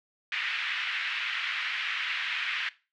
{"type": "band-pass noise", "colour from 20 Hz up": "pink", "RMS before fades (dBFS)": -32, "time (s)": [0.32, 2.69], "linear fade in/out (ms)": 2, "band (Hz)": [1700, 3000], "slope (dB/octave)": 24, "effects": ["noise-tail reverb RT60 0.3 s tail -18 dB re dry"]}